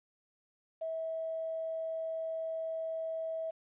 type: tone with quantisation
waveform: sine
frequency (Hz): 648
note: E5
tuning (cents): -30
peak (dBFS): -34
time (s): 0.81-3.51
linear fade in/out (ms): 10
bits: 10
effects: resampled to 8000 Hz